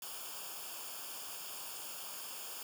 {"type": "noise with comb filter", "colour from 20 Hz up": "white", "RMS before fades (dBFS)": -45, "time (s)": [0.02, 2.63], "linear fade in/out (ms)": 2, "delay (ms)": 0.5, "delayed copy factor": -0.75, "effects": []}